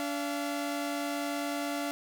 sawtooth tone pair together, 287.6 / 684 Hz, D4 / F5, -36 / -36 cents, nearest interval octave + minor third, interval 1500 cents, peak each -29 / -32 dBFS, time 0-1.91 s, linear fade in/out 0 ms, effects none

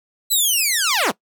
10% pulse linear sweep, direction down, 4060 to 135.7 Hz, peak -8 dBFS, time 0.3-1.12 s, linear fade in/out 20 ms, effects noise-tail reverb RT60 0.1 s tail -21 dB re dry

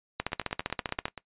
two click trains, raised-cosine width 0.3 ms, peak -12 / -22 dBFS, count 14 / 10, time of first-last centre 0.2-1.055 / 0.32-1.177 s, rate 15.2 / 10.5 Hz, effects noise-tail reverb RT60 0.1 s tail -19 dB re dry + resampled to 8000 Hz

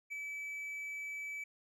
triangle tone with ADSR envelope, 2300 Hz, D7, 37 cents flat, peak -36 dBFS, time 0.1-1.44 s, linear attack 25 ms, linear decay 8 ms, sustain -2 dB, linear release 5 ms, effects none

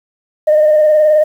sine tone with vibrato, 611 Hz, D#5, 32 cents flat, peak -5 dBFS, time 0.47-1.24 s, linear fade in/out 10 ms, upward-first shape square, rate 19 Hz, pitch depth 24 cents each way, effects tanh soft clip ceiling -3 dBFS + 7-bit

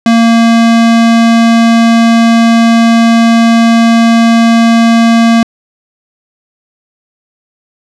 square tone, 230 Hz, A#3, 23 cents flat, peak -4 dBFS, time 0.06-5.43 s, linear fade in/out 2 ms, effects low-pass 6000 Hz 12 dB/octave

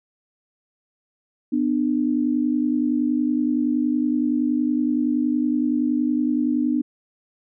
sine tone pair together, 248.5 / 299.2 Hz, B3 / D4, +11 / +32 cents, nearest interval minor third, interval 321 cents, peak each -21 dBFS, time 1.52-6.82 s, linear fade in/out 10 ms, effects none

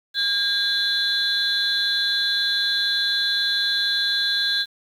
sine tone cluster, 1615 / 3470 / 3935 / 4139 Hz, G#6 / A7 / B7 / C8, -49 / -25 / -7 / -20 cents, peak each -24 dBFS, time 0.14-4.66 s, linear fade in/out 50 ms, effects tanh soft clip ceiling -12 dBFS + 8-bit

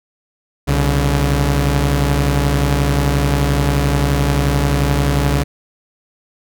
sawtooth tone pair together, 65.41 / 142.25 Hz, C2 / C#3, 0 / +45 cents, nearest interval octave + minor second, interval 1345 cents, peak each -12 dBFS, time 0.67-5.44 s, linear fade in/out 20 ms, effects none

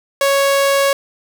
sawtooth tone, 554.4 Hz, C#5, in tune, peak -8 dBFS, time 0.21-0.93 s, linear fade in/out 2 ms, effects none

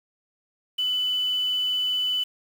sine tone with quantisation, 2995 Hz, F#7, 20 cents sharp, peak -22 dBFS, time 0.78-2.24 s, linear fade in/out 10 ms, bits 7, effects none

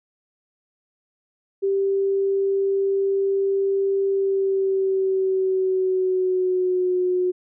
sine tone with pitch glide, 392 to 363.6 Hz, G4 to F#4, 0 to -30 cents, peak -18 dBFS, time 1.62-7.32 s, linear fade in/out 20 ms, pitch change -130 cents, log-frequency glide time 4.08-6.97 s, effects none

